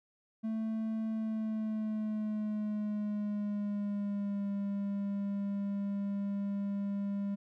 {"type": "tone with pitch glide", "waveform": "triangle", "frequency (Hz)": [221, 200.3], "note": ["A3", "G3"], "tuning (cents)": [8, 38], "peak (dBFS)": -30, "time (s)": [0.43, 7.36], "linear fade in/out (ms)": 20, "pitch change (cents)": -170, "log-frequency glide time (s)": [1.09, 4.5], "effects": []}